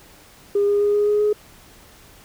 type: tone with pitch steps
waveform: sine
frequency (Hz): 405.5 / 408.3 / 411.2 / 414 / 416.9 / 419.8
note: G#4 / G#4 / G#4 / G#4 / G#4 / G#4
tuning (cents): -41 / -29 / -17 / -5 / +7 / +19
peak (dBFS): -14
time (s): 0.55-1.33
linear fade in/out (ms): 5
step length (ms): 130
effects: tanh soft clip ceiling -11 dBFS + pink hiss -48 dBFS RMS until 2.24 s